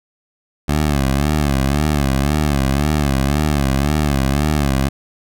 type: tone with vibrato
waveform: 15% pulse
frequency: 71.3 Hz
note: C#2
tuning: 49 cents sharp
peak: -8 dBFS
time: 0.68-4.89 s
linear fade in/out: 10 ms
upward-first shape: sine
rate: 1.9 Hz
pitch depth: 120 cents each way
effects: none